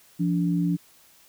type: tone pair together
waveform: sine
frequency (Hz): 172 / 289.5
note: F3 / D4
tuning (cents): -26 / -25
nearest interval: major sixth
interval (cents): 901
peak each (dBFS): -22 / -26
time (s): 0.19-0.77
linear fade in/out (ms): 20
effects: white hiss -56 dBFS RMS until 1.28 s